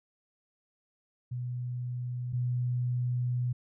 sine tone pair in turn, 123.5 / 123.5 Hz, B2 / B2, 0 / 0 cents, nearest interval unison, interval 0 cents, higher neither, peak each -32 / -27 dBFS, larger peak second, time 1.31-2.33 / 2.33-3.53 s, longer second, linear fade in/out 10 ms, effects none

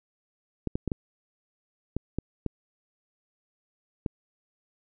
clicks, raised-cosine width 3 ms, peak -15 dBFS, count 8, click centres 0.673 / 0.755 / 0.877 / 0.918 / 1.966 / 2.186 / 2.463 / 4.062 s, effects none

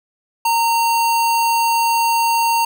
sine tone with sample-and-hold, 924 Hz, A#5, 16 cents flat, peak -13 dBFS, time 0.45-2.65 s, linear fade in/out 5 ms, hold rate 3675 Hz, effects none

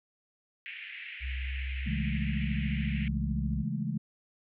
pink band-pass noise, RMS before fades -43 dBFS, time 0.66-3.08 s, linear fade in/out 0 ms, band 1900 to 2800 Hz, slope 48 dB/octave
sine tone with pitch glide, 64.8 to 65.7 Hz, C2 to C2, -16 to +8 cents, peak -32 dBFS, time 1.2-3.65 s, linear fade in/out 50 ms, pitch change +24 cents, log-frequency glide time 1.35-1.52 s
sine chord, A major seventh, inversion first, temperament just, 137.5 / 165 / 206.2 / 220 Hz, C#3 / E3 / G#3 / A3, -14 / +2 / -12 / 0 cents, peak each -35 / -35 / -35 / -37 dBFS, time 1.86-3.98 s, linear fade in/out 10 ms
effects none

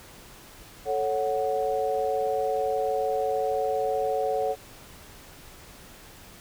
sine chord, F# minor, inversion first, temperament equal, 440 / 554.4 / 740 Hz, A4 / C#5 / F#5, 0 / 0 / 0 cents, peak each -28 dBFS, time 0.85-4.56 s, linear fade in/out 50 ms, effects pink hiss -48 dBFS RMS until 6.4 s

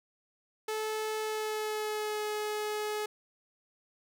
sawtooth tone with pitch glide, 433.8 to 423.4 Hz, A4 to G#4, -25 to +33 cents, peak -28 dBFS, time 0.68-3.06 s, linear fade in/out 5 ms, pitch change -42 cents, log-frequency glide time 1.2-2.24 s, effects none

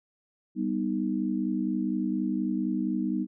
sine chord, G augmented, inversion none, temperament equal, 196 / 246.9 / 311.1 Hz, G3 / B3 / D#4, 0 / 0 / 0 cents, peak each -30 dBFS, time 0.55-3.27 s, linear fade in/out 50 ms, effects none

